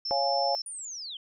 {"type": "tone", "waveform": "sine", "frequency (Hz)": 5340, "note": "E8", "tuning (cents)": 22, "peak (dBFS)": -30, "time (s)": [0.05, 0.62], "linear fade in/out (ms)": 5}
{"type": "chord", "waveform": "sine", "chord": "Db major", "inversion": "none", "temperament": "equal", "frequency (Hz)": [554.4, 698.5, 830.6], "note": ["Db5", "F5", "Ab5"], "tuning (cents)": [0, 0, 0], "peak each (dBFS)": -29, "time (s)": [0.11, 0.55], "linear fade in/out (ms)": 0}
{"type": "linear sweep", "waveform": "sine", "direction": "down", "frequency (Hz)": [9680, 3022], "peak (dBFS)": -36, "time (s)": [0.66, 1.17], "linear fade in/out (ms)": 2}
{"effects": []}